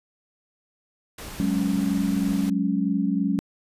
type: noise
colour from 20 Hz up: pink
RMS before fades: -38 dBFS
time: 1.18-2.5 s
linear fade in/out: 5 ms
type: chord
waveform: sine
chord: F# suspended second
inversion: none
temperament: just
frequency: 185 / 208.1 / 277.5 Hz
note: F#3 / G#3 / C#4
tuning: 0 / +4 / +2 cents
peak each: -25 dBFS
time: 1.4-3.39 s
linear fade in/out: 0 ms
effects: resampled to 32000 Hz